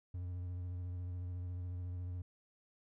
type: tone with vibrato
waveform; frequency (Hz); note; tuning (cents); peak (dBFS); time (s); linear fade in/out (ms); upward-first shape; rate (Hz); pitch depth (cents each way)
triangle; 89.4; F2; +41; -37; 0.14-2.22; 5; sine; 14; 29
effects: none